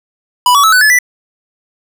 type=tone with pitch steps; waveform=square; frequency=987.8 / 1134.7 / 1303.4 / 1497.2 / 1719.9 / 1975.6 Hz; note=B5 / C#6 / E6 / F#6 / A6 / B6; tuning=0 / +40 / -20 / +20 / -40 / 0 cents; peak=-6 dBFS; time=0.46-0.988 s; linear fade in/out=2 ms; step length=88 ms; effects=none